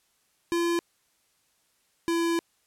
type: tone pair in turn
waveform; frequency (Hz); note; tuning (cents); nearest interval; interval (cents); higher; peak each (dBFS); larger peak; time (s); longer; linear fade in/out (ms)
square; 341.5 / 336.2; F4 / E4; -39 / +34; unison; 27; first; -24; neither; 0.52-0.79 / 2.08-2.39; second; 0
effects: white hiss -69 dBFS RMS until 2.66 s + low-pass 12000 Hz 12 dB/octave